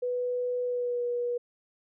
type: tone with pitch glide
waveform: sine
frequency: 493.9 to 483.5 Hz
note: B4 to B4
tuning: 0 to -37 cents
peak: -27 dBFS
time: 0.02-1.38 s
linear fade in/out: 10 ms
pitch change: -37 cents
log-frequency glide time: 0.64-1.03 s
effects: none